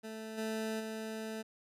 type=tone with level steps; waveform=20% pulse; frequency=220 Hz; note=A3; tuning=in tune; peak=-37 / -30 / -34 dBFS; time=0.03-1.43 s; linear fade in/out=20 ms; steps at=0.37 / 0.79 s; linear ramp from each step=20 ms; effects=resampled to 32000 Hz